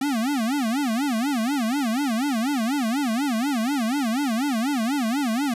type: tone with vibrato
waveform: square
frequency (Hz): 253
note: B3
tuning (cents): +42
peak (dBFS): -22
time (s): 0.01-5.54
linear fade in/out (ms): 5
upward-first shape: sine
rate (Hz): 4.1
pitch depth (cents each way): 260
effects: resampled to 32000 Hz